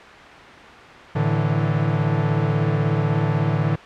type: chord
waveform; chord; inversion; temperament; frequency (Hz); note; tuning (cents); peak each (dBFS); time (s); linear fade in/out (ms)
45% pulse; A suspended fourth; none; equal with one note detuned; 110 / 146.83 / 163.11; A2 / D3 / E3; 0 / 0 / -18; -23 / -21 / -24; 1.15-3.76; 10
effects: white hiss -39 dBFS RMS until 3.85 s + low-pass 2000 Hz 12 dB/octave